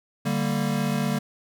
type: chord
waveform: square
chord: G minor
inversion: second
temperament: equal with one note detuned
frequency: 146.83 / 196 / 231.5 Hz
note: D3 / G3 / Bb3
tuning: 0 / 0 / -12 cents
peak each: -28 dBFS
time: 0.25-1.19 s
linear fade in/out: 10 ms
effects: none